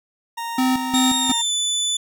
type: tone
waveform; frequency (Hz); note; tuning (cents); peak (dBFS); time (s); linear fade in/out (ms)
40% pulse; 928; A#5; -8; -25; 0.37-1.42; 10
type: tone with tremolo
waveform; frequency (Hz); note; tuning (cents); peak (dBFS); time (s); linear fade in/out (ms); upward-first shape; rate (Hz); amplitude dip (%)
square; 257.6; C4; -27; -17; 0.58-1.32; 5; square; 2.8; 65
type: tone with pitch glide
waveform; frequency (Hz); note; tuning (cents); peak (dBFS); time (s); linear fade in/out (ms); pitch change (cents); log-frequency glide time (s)
25% pulse; 3701 to 3493; A#7 to A7; -13 to -13; -15; 0.94-1.97; 5; -100; 1.2-1.52
effects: none